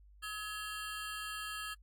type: ring-modulated tone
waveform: 25% pulse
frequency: 1480 Hz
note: F#6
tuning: in tune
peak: -33 dBFS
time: 0.22-1.75 s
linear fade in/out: 20 ms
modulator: 202 Hz
effects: added 50 Hz sine -57 dBFS peak until 1.82 s + AAC 64 kbps